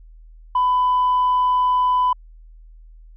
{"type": "tone", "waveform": "sine", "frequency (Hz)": 1000, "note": "B5", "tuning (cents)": 21, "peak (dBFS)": -13, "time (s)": [0.55, 2.13], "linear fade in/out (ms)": 5, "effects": ["tanh soft clip ceiling -12 dBFS", "added 40 Hz sine -41 dBFS peak until 3.16 s"]}